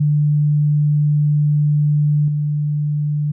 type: tone with level steps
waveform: sine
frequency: 148.3 Hz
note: D3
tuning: 17 cents sharp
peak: -12 / -16 dBFS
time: 0-3.32 s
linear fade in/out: 10 ms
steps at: 2.28 s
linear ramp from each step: 2 ms
effects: none